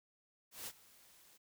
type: noise with ADSR envelope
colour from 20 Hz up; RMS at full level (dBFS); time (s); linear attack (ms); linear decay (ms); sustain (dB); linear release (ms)
white; -44; 0.51-1.38; 160; 49; -20; 20
effects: none